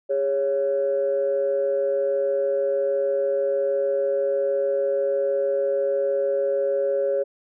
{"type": "tone pair together", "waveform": "sine", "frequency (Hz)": [408.1, 554.4], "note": ["G#4", "C#5"], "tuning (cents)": [-30, 0], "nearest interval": "perfect fourth", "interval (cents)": 530, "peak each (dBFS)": [-24, -20], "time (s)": [0.09, 7.24], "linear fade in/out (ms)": 20, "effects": ["tanh soft clip ceiling -14 dBFS"]}